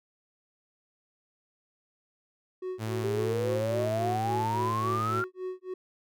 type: tone with tremolo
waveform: triangle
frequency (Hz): 370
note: F#4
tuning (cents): 0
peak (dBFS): -29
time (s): 2.62-5.74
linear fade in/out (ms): 5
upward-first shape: sine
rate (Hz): 3.6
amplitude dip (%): 100
type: tone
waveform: sawtooth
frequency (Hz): 110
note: A2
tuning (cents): 0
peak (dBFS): -27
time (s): 2.78-5.24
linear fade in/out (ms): 50
type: exponential sweep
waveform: sine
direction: up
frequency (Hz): 388.4 to 1407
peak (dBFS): -28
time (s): 3.04-5.24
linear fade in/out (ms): 0
effects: none